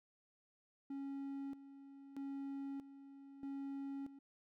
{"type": "tone with tremolo", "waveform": "triangle", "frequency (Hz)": 275.9, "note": "C#4", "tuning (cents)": -8, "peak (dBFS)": -40, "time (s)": [0.9, 4.19], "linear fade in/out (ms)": 5, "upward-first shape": "square", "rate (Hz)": 0.79, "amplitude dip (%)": 75, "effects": []}